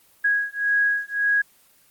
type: beating tone pair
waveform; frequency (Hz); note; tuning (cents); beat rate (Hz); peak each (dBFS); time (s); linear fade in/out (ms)
sine; 1653 / 1654.8; G#6 / G#6; -9 / -7; 1.8; -22 / -22; 0.24-1.42; 10
effects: white hiss -57 dBFS RMS until 1.9 s + Opus 24 kbps